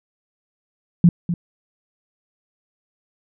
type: tone with echo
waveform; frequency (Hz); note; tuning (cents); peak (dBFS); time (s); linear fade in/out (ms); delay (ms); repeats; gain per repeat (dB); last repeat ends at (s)
sine; 172.6; F3; -20; -7; 1.04-1.09; 2; 250; 1; -11; 1.34
effects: none